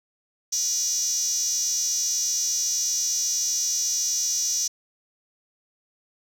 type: tone with high-pass filter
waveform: 5% pulse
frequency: 484.1 Hz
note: B4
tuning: 35 cents flat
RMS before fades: -25 dBFS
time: 0.52-4.68 s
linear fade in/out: 10 ms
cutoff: 6000 Hz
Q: 9.4
effects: none